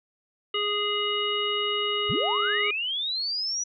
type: harmonic tone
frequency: 414 Hz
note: G#4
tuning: 5 cents flat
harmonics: 1 / 3 / 5 / 7 / 9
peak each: -30 / -31 / -34 / -27 / -38 dBFS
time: 0.54-2.71 s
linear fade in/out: 5 ms
type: linear sweep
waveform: sine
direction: up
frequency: 63.4 to 5920 Hz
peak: -26 dBFS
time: 2.09-3.64 s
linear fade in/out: 10 ms
effects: none